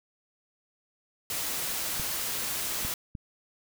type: noise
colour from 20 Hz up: white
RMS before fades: -32 dBFS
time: 1.3-2.94 s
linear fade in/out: 2 ms
type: clicks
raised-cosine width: 5 ms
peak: -25 dBFS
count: 3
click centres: 1.998 / 2.85 / 3.152 s
effects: none